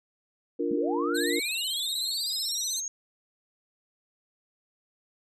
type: chord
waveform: sine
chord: Bb major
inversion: first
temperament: equal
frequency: 293.7 / 349.2 / 466.2 Hz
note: D4 / F4 / Bb4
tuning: 0 / 0 / 0 cents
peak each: -30 dBFS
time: 0.59-1.4 s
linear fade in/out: 10 ms
type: linear sweep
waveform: sine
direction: up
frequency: 186.2 to 6600 Hz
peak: -31 dBFS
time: 0.71-2.88 s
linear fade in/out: 2 ms
type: tone with vibrato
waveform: 25% pulse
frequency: 3965 Hz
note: B7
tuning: 6 cents sharp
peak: -26 dBFS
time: 1.14-2.81 s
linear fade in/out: 20 ms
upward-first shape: sine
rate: 16 Hz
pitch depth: 120 cents each way
effects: none